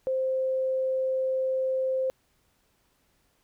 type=tone; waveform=sine; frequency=523 Hz; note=C5; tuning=1 cent flat; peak=-24 dBFS; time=0.07-2.1 s; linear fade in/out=0 ms; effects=pink hiss -69 dBFS RMS until 3.43 s